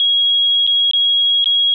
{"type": "tone with dropouts", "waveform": "sine", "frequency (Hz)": 3304, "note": "G#7", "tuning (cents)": -10, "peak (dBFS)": -11, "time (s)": [0, 1.74], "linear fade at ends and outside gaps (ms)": 1, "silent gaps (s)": [[0.667, 0.674], [0.912, 0.934], [1.443, 1.458]], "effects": []}